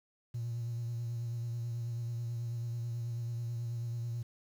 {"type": "tone with vibrato", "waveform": "triangle", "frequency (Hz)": 117.7, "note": "A#2", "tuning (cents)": 17, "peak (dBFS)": -31, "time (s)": [0.34, 4.23], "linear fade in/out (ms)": 10, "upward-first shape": "triangle", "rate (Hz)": 9.2, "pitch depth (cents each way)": 39, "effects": ["tanh soft clip ceiling -31 dBFS", "10-bit"]}